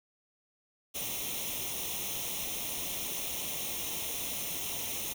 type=noise with comb filter; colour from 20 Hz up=white; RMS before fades=-36 dBFS; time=0.94-5.14 s; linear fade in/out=20 ms; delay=0.32 ms; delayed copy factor=+0.75; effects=none